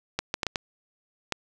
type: clicks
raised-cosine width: 0.2 ms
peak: -9 dBFS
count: 6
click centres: 0.19 / 0.341 / 0.432 / 0.467 / 0.558 / 1.323 s
effects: none